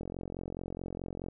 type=click train; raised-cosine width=2 ms; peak=-25 dBFS; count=58; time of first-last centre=0.01-1.285 s; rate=44.7 Hz; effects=none